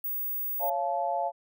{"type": "tone", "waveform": "sine", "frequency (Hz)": 15580, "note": "B9", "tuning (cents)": -25, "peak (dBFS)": -29, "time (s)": [0.04, 0.7], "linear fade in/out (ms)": 5}
{"type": "chord", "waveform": "sine", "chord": "Db augmented", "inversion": "none", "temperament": "just", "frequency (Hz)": [554.4, 693, 866.2], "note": ["Db5", "F5", "A5"], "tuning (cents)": [0, -14, -27], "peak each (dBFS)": [-33, -29, -31], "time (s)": [0.59, 1.32], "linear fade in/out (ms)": 50}
{"effects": []}